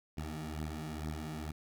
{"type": "beating tone pair", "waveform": "15% pulse", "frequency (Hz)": [76.5, 78.7], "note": ["D#2", "D#2"], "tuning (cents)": [-29, 20], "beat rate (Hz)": 2.2, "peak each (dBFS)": [-34, -36], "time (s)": [0.17, 1.52], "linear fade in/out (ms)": 10, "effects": []}